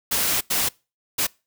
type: noise bursts at uneven times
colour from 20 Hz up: white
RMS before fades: -22 dBFS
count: 3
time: 0.11-0.41 / 0.5-0.69 / 1.18-1.27 s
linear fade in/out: 10 ms
effects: noise-tail reverb RT60 0.3 s tail -25 dB re dry